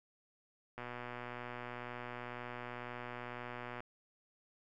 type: click train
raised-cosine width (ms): 0.5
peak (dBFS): -29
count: 370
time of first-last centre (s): 0.78-3.805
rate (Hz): 122
effects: none